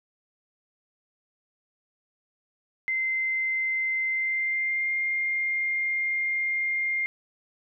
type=tone with pitch glide; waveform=sine; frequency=2075 to 2114 Hz; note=C7 to C7; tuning=-15 to +17 cents; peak=-24 dBFS; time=2.88-7.06 s; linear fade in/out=0 ms; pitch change=+32 cents; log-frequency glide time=4.08-4.93 s; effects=none